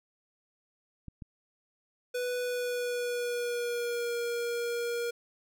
clicks, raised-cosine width 5 ms, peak -30 dBFS, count 2, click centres 1.083 / 1.222 s
square tone with pitch glide, 493.9 to 473.5 Hz, B4 to A#4, 0 to +27 cents, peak -31 dBFS, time 2.14-5.11 s, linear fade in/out 10 ms, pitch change -73 cents, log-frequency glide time 2.4-4.15 s
effects none

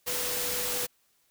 sine tone in noise, 492.4 Hz, B4, 5 cents flat, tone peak -38 dBFS, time 0.06-0.87 s, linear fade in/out 20 ms, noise white, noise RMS -31 dBFS, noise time 0.06-0.87 s, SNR -10 dB, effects white hiss -69 dBFS RMS until 1.3 s

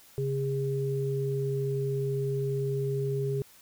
sine tone pair together, 136.12 / 407.9 Hz, C#3 / G#4, -31 / -31 cents, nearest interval octave + perfect fifth, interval 1900 cents, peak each -29 / -30 dBFS, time 0.18-3.42 s, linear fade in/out 0 ms, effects white hiss -56 dBFS RMS until 3.61 s

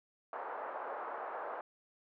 pink band-pass noise, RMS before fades -42 dBFS, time 0.33-1.61 s, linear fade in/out 2 ms, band 530 to 1300 Hz, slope 24 dB/octave, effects none

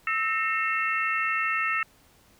sine tone cluster, 1307 / 1828 / 2161 / 2684 Hz, E6 / A#6 / C#7 / E7, -15 / -34 / -45 / +31 cents, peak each -28 / -29 / -31 / -30 dBFS, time 0.07-1.83 s, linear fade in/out 2 ms, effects pink hiss -59 dBFS RMS until 2.39 s

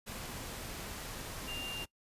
sine tone in noise, 2794 Hz, F7, in tune, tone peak -39 dBFS, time 1.47-1.85 s, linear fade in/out 20 ms, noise pink, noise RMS -43 dBFS, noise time 0.06-1.86 s, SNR +1 dB, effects noise-tail reverb RT60 0.1 s tail -22 dB re dry + resampled to 32000 Hz

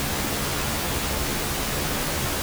pink noise with comb filter, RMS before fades -26 dBFS, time 0-2.42 s, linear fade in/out 0 ms, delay 14 ms, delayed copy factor +0.6, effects none

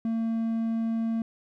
triangle tone, 226.6 Hz, A#3, 49 cents flat, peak -23 dBFS, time 0.05-1.22 s, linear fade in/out 2 ms, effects none

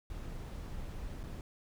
brown noise with dropouts, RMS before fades -42 dBFS, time 0.1-1.41 s, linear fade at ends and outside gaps 1 ms, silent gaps 1.232-1.237 s, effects none

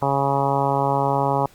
harmonic tone, 138.59 Hz, C#3, in tune, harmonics 1 / 2 / 3 / 4 / 5 / 6 / 7 / 8 / 9, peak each -25 / -29 / -27 / -26 / -27 / -23 / -25 / -30 / -34 dBFS, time 0.02-1.46 s, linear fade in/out 2 ms, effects pink hiss -52 dBFS RMS until 1.54 s + Opus 48 kbps

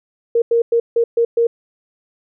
sine tone bursts at uneven times, 466.2 Hz, A#4, in tune, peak -11 dBFS, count 6, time 0.35-0.42 / 0.51-0.62 / 0.72-0.8 / 0.96-1.04 / 1.17-1.25 / 1.37-1.47 s, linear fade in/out 5 ms, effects none

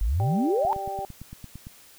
sine exponential sweep, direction up, 44.34 to 932.3 Hz, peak -21 dBFS, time 0.01-0.73 s, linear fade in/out 0 ms
harmonic tone, 195.9 Hz, G3, 1 cent flat, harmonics 2 / 3 / 4, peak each -37 / -37 / -30 dBFS, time 0.2-1.05 s, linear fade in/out 0 ms
click train, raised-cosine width 5 ms, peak -27 dBFS, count 10, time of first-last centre 0.65-1.669 s, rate 8.83 Hz
effects white hiss -52 dBFS RMS until 1.98 s

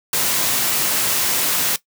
white high-pass noise, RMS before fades -19 dBFS, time 0.13-1.76 s, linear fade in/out 2 ms, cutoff 100 Hz, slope 48 dB/octave, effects noise-tail reverb RT60 0.1 s tail -17 dB re dry

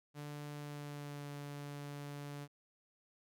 sawtooth tone with pitch glide, 146.83 to 144.06 Hz, D3 to D3, 0 to -33 cents, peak -40 dBFS, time 0.14-2.48 s, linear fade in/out 50 ms, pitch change -33 cents, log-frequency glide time 0.55-1.28 s, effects none

